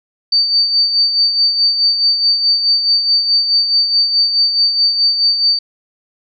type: tone with tremolo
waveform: sine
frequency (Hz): 4597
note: D8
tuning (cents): -38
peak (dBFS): -8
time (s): 0.32-5.59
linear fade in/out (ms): 5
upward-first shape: sine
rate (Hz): 4.7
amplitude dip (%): 55
effects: none